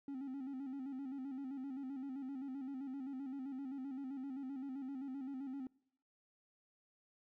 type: tone with vibrato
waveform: triangle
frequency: 268.7 Hz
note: C4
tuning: 46 cents sharp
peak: -39 dBFS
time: 0.08-5.67 s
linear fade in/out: 2 ms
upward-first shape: square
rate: 7.7 Hz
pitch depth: 67 cents each way
effects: noise-tail reverb RT60 0.7 s tail -25 dB re dry + tanh soft clip ceiling -35 dBFS